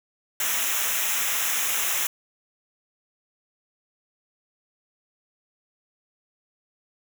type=noise with comb filter; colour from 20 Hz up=white; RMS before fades=-25 dBFS; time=0.4-2.07 s; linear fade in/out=2 ms; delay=0.22 ms; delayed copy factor=-0.8; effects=none